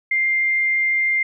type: tone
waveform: sine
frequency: 2102 Hz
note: C7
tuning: 7 cents sharp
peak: -16 dBFS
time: 0.11-1.23 s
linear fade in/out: 5 ms
effects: none